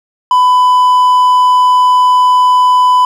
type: tone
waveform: triangle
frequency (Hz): 1000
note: B5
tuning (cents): +21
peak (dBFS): -3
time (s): 0.31-3.05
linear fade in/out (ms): 2
effects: none